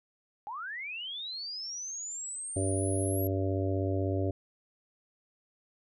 sine linear sweep, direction up, 784 to 11630 Hz, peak -36 dBFS, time 0.47-3.27 s, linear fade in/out 0 ms
harmonic tone, 96.1 Hz, G2, 34 cents flat, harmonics 1 / 3 / 4 / 5 / 6 / 7, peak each -30 / -34 / -35 / -41 / -37 / -41 dBFS, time 2.56-4.31 s, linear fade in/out 5 ms
effects none

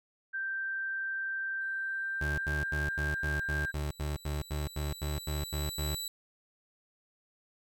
sine tone with pitch glide, 1568 to 1590.8 Hz, G6 to G6, 0 to +25 cents, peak -32 dBFS, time 0.33-3.72 s, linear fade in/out 20 ms, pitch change +25 cents, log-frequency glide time 1.84-2.73 s
20% pulse tone with exponential growth, 3949 Hz, B7, 1 cent flat, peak -29 dBFS, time 1.61-6.08 s, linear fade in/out 2 ms, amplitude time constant 970 ms
30% pulse tone bursts, 73.8 Hz, D2, 9 cents sharp, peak -29 dBFS, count 15, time 2.21-5.95 s, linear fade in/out 5 ms, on 170 ms, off 85 ms
effects none

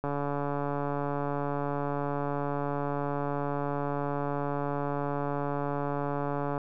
click train, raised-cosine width 1 ms, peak -18 dBFS, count 936, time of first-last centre 0.04-6.578 s, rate 143 Hz, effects none

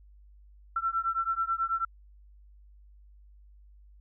sine beating tone pair, 1342 / 1351.2 Hz, E6 / E6, +31 / +42 cents, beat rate 9.2 Hz, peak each -30 dBFS, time 0.76-1.85 s, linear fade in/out 5 ms, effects added 50 Hz sine -52 dBFS peak until 4 s

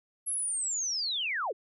sine linear sweep, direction down, 11250 to 320.6 Hz, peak -29 dBFS, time 0.26-1.53 s, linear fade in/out 20 ms, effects none

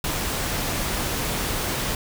pink noise, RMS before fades -26 dBFS, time 0.04-1.95 s, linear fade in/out 2 ms, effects none

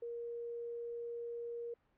sine tone, 470.9 Hz, A#4, 18 cents sharp, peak -40 dBFS, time 0.02-1.74 s, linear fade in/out 5 ms, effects pink hiss -75 dBFS RMS until 1.97 s + low-pass 2000 Hz 12 dB/octave

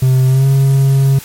triangle tone with pitch glide, 130 to 136.07 Hz, C3 to C#3, -11 to -32 cents, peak -5 dBFS, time 0.02-1.19 s, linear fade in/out 5 ms, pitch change +79 cents, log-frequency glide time 0.28-0.46 s, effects white hiss -33 dBFS RMS until 1.24 s + MP3 64 kbps

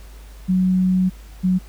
sine tone pair in turn, 185 / 184.3 Hz, F#3 / F#3, 0 / -7 cents, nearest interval unison, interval 7 cents, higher first, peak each -14 dBFS, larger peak neither, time 0.48-1.1 / 1.43-1.59 s, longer first, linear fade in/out 20 ms, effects added 51 Hz sine -37 dBFS peak until 1.68 s + pink hiss -49 dBFS RMS until 1.68 s

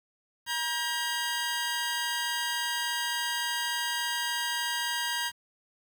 15% pulse tone pair together, 953.7 / 1604 Hz, A#5 / G6, +39 / +39 cents, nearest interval major sixth, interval 900 cents, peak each -25 dBFS, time 0.46-5.32 s, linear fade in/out 50 ms, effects 9-bit

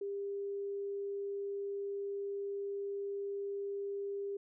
sine tone, 400 Hz, G4, 35 cents sharp, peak -36 dBFS, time 0.01-4.37 s, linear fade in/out 5 ms, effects none

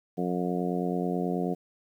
harmonic tone, 89.3 Hz, F2, 39 cents sharp, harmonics 2 / 3 / 4 / 5 / 6 / 7 / 8, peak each -30 / -33 / -34 / -34 / -41 / -40 / -36 dBFS, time 0.17-1.55 s, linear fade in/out 20 ms, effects 10-bit

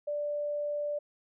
sine tone, 587.3 Hz, D5, in tune, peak -30 dBFS, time 0.07-0.99 s, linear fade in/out 10 ms, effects none

